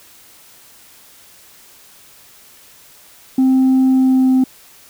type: tone with pitch glide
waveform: sine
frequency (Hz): 261.6 to 259.5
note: C4 to C4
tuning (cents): 0 to -14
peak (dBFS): -7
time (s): 3.38-4.44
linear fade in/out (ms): 5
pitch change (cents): -14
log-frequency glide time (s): 3.89-4.31
effects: tanh soft clip ceiling -8 dBFS + white hiss -45 dBFS RMS until 4.89 s